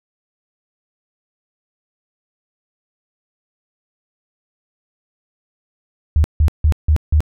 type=tone bursts; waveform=sine; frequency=76.1 Hz; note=D#2; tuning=38 cents flat; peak=-9 dBFS; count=5; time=6.16-7.205 s; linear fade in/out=0 ms; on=81 ms; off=160 ms; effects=none